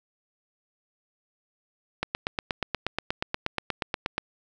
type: click train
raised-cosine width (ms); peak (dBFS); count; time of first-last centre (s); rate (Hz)
0.3; -10; 19; 2.03-4.181; 8.37
effects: none